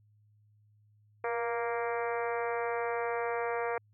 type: harmonic tone with a mistuned harmonic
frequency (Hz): 233.1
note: A#3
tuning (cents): 0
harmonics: 2 / 3 / 4 / 5 / 6 / 7 / 8 / 9 / 10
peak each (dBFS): -33 / -37 / -39 / -41 / -43 / -44 / -45 / -46 / -47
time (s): 1.24-3.78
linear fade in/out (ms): 2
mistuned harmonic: 2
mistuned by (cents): +29
effects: added 105 Hz sine -62 dBFS peak until 3.93 s